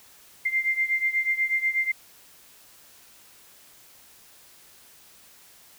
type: beating tone pair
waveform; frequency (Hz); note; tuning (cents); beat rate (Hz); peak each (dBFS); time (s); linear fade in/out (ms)
sine; 2093 / 2101.2; C7 / C7; 0 / +7; 8.2; -24 / -27; 0.45-1.92; 10
effects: white hiss -53 dBFS RMS until 5.78 s